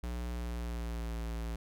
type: tone with pitch glide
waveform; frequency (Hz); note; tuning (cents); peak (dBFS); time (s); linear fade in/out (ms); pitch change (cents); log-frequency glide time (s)
square; 60 to 56.89; B1 to A#1; -49 to -42; -36; 0.03-1.56; 5; -93; 0.29-1.17
effects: none